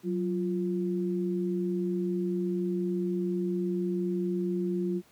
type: tone pair together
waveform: sine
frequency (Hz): 184.98 / 349.2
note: F#3 / F4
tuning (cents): 0 / 0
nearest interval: major seventh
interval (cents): 1100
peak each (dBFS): -29 / -30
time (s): 0.03-5.02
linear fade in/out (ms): 50
effects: pink hiss -61 dBFS RMS until 5.11 s + high-pass 100 Hz 12 dB/octave